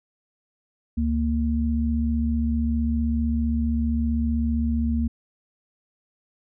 sine tone pair together, 71.9 / 231.1 Hz, D2 / A#3, -36 / -15 cents, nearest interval octave + minor sixth, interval 2021 cents, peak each -23 dBFS, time 0.97-5.08 s, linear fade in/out 10 ms, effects none

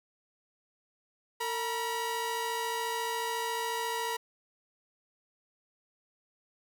sawtooth tone pair together, 454.9 / 963.9 Hz, A#4 / B5, -42 / -42 cents, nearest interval octave + minor second, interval 1300 cents, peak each -32 / -29 dBFS, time 1.4-4.17 s, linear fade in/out 10 ms, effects none

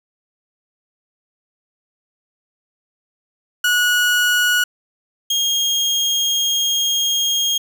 30% pulse tone pair in turn, 1460 / 3244 Hz, F#6 / G#7, -24 / -41 cents, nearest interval octave + major second, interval 1383 cents, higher second, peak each -11 / -13 dBFS, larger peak first, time 3.64-4.64 / 5.3-7.58 s, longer second, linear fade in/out 5 ms, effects none

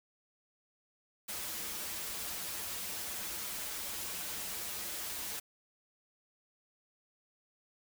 white noise with comb filter, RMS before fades -40 dBFS, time 1.28-5.4 s, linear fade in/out 10 ms, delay 7.6 ms, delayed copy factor -0.7, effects none

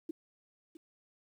sine tone with echo, 322 Hz, E4, 41 cents flat, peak -34 dBFS, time 0.09-0.11 s, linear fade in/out 5 ms, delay 660 ms, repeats 1, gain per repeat -13 dB, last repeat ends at 0.77 s, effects 11-bit

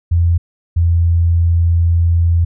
sine tone pair in turn, 85.2 / 84.66 Hz, F2 / E2, -42 / +47 cents, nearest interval unison, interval 11 cents, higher first, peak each -9 dBFS, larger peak neither, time 0.11-0.38 / 0.76-2.45 s, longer second, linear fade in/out 10 ms, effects none

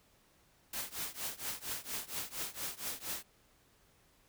white noise with tremolo, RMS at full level -37 dBFS, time 0.73-3.23 s, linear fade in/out 5 ms, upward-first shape triangle, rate 4.3 Hz, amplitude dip 95%, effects pink hiss -68 dBFS RMS until 4.28 s

